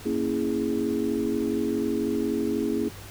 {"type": "chord", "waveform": "sine", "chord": "A# half-diminished seventh", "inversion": "none", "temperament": "equal", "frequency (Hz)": [233.1, 277.2, 329.6, 415.3], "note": ["A#3", "C#4", "E4", "G#4"], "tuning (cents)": [0, 0, 0, 0], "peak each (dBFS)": -29, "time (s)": [0.05, 2.89], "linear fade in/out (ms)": 10, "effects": ["added 99 Hz sine -44 dBFS peak until 3.1 s", "pink hiss -44 dBFS RMS until 3.1 s"]}